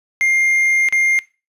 triangle tone with dropouts, 2114 Hz, C7, 17 cents sharp, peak -11 dBFS, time 0.21-1.19 s, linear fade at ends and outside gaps 0 ms, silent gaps 0.887-0.925 s, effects noise-tail reverb RT60 0.3 s tail -20 dB re dry + resampled to 32000 Hz

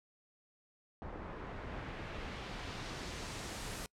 pink noise with low-pass filter sweep, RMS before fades -44 dBFS, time 1.02-3.86 s, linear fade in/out 0 ms, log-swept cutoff 1100 to 11000 Hz, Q 0.89, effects noise-tail reverb RT60 0.1 s tail -26 dB re dry

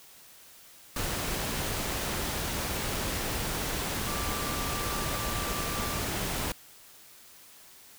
sine tone in noise, 1174.7 Hz, D6, in tune, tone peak -38 dBFS, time 4.07-5.99 s, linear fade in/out 2 ms, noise pink, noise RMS -32 dBFS, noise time 0.96-6.52 s, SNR -9 dB, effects white hiss -53 dBFS RMS until 7.98 s

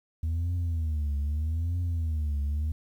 sine tone with vibrato, 79.2 Hz, D#2, 31 cents sharp, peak -23 dBFS, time 0.23-2.72 s, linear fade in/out 5 ms, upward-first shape triangle, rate 0.8 Hz, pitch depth 200 cents each way, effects tanh soft clip ceiling -25 dBFS + 10-bit

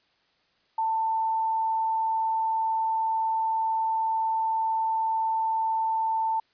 sine tone, 891 Hz, A5, 22 cents sharp, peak -23 dBFS, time 0.78-6.4 s, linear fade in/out 5 ms, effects white hiss -67 dBFS RMS until 6.53 s + resampled to 11025 Hz

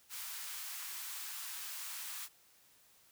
white high-pass noise, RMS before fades -44 dBFS, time 0.09-2.29 s, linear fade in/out 50 ms, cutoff 920 Hz, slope 24 dB/octave, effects white hiss -66 dBFS RMS until 3.11 s

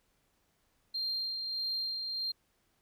sine tone with tremolo, 4186 Hz, C8, in tune, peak -30 dBFS, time 0.94-2.32 s, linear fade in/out 10 ms, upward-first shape sine, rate 1.6 Hz, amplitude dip 40%, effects tanh soft clip ceiling -28 dBFS + pink hiss -74 dBFS RMS until 2.81 s

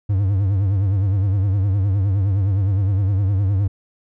triangle tone with vibrato, 98 Hz, G2, in tune, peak -13 dBFS, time 0.09-3.68 s, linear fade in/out 10 ms, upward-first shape triangle, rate 9.7 Hz, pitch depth 120 cents each way, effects none

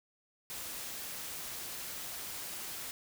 white noise, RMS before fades -42 dBFS, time 0.5-2.91 s, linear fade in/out 0 ms, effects none

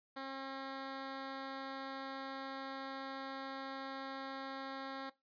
10% pulse tone, 269.3 Hz, C#4, 50 cents flat, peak -34 dBFS, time 0.16-5.1 s, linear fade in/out 10 ms, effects noise-tail reverb RT60 0.2 s tail -18 dB re dry + resampled to 11025 Hz

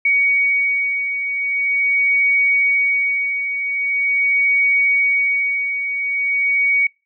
sine beating tone pair, 2246 / 2246.43 Hz, C#7 / C#7, +22 / +22 cents, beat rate 0.43 Hz, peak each -23 / -15 dBFS, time 0.05-6.87 s, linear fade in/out 5 ms, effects noise-tail reverb RT60 0.3 s tail -26 dB re dry

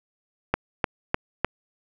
click train, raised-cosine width 0.5 ms, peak -5 dBFS, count 4, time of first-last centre 0.54-1.446 s, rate 3.31 Hz, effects none

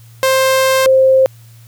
sawtooth / sine tone pair in turn, 527 / 527 Hz, C5 / C5, +12 / +12 cents, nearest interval unison, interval 0 cents, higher neither, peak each -6 dBFS, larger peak neither, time 0.23-0.86 / 0.86-1.26 s, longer first, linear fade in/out 0 ms, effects added 115 Hz sine -38 dBFS peak until 1.67 s + white hiss -49 dBFS RMS until 1.67 s

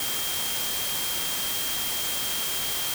sine tone in noise, 3204 Hz, G7, 37 cents sharp, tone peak -33 dBFS, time 0-2.94 s, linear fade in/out 2 ms, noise white, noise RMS -29 dBFS, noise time 0-2.94 s, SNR -7 dB, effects none

